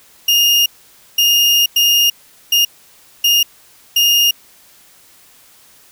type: tone bursts at uneven times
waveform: 35% pulse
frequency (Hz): 2833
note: F7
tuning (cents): +24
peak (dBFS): -8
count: 6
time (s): 0.28-0.66 / 1.18-1.66 / 1.76-2.1 / 2.52-2.65 / 3.24-3.43 / 3.96-4.31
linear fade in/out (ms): 5
effects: white hiss -47 dBFS RMS until 5.91 s